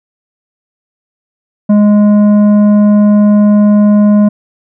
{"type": "tone with tanh clipping", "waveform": "triangle", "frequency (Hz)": 207.7, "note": "G#3", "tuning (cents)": 0, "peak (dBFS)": -5, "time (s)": [1.69, 4.29], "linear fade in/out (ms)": 10, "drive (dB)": 13, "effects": []}